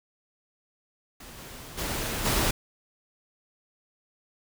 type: noise with level steps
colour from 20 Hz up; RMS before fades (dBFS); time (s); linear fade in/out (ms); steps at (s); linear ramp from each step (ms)
pink; -45 / -43 / -31 / -25; 1.2-2.51; 5; 1.37 / 1.77 / 2.24; 20
effects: none